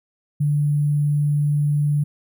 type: tone with sample-and-hold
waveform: sine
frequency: 146.83 Hz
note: D3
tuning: in tune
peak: -16 dBFS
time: 0.4-2.04 s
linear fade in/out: 10 ms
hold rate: 11025 Hz
effects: none